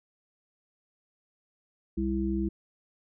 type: harmonic tone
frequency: 65.9 Hz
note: C2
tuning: 13 cents sharp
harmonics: 1 / 3 / 5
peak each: -32 / -30 / -30 dBFS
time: 1.97-2.49 s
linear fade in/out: 10 ms
effects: none